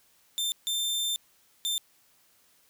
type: tone bursts at uneven times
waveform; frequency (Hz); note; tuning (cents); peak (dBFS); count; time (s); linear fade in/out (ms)
sawtooth; 3580; A7; +29; -24; 3; 0.38-0.52 / 0.67-1.16 / 1.65-1.78; 0
effects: white hiss -64 dBFS RMS until 2.69 s